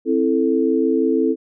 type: chord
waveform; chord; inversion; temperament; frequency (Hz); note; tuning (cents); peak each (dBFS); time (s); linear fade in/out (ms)
sine; A minor; first; just; 264 / 330 / 440; C4 / E4 / A4; +16 / +2 / 0; -19; 0.05-1.36; 50
effects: none